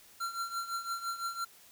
square tone with tremolo, 1369 Hz, F6, 35 cents flat, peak -32 dBFS, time 0.2-1.45 s, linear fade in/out 10 ms, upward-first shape triangle, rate 5.9 Hz, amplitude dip 80%, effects white hiss -58 dBFS RMS until 1.71 s

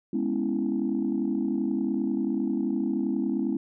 sine chord, C# minor seventh, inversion second, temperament equal, 207.7 / 246.9 / 277.2 / 329.6 Hz, G#3 / B3 / C#4 / E4, 0 / 0 / 0 / 0 cents, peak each -29 dBFS, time 0.13-3.57 s, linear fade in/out 5 ms, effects tanh soft clip ceiling -17 dBFS

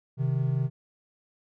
triangle tone pair together, 130.81 / 155.56 Hz, C3 / D#3, 0 / 0 cents, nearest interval minor third, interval 300 cents, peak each -23 / -27 dBFS, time 0.17-0.7 s, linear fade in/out 50 ms, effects none

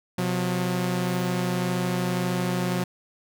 sawtooth tone pair together, 127.35 / 180.1 Hz, C3 / F#3, -46 / -46 cents, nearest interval tritone, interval 600 cents, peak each -25 / -21 dBFS, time 0.18-2.84 s, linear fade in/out 5 ms, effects none

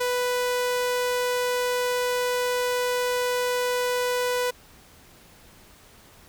sawtooth tone, 494.6 Hz, B4, 3 cents sharp, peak -19 dBFS, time 0-4.51 s, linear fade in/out 10 ms, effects pink hiss -52 dBFS RMS until 6.28 s

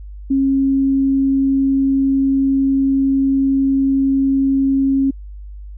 sine tone, 271.1 Hz, C#4, 38 cents flat, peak -12 dBFS, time 0.3-5.11 s, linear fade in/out 10 ms, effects added 50 Hz sine -30 dBFS peak until 5.77 s

